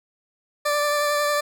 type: tone with vibrato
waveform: 20% pulse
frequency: 587.3 Hz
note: D5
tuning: in tune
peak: -15 dBFS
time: 0.65-1.41 s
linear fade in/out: 10 ms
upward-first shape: triangle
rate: 11 Hz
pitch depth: 17 cents each way
effects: none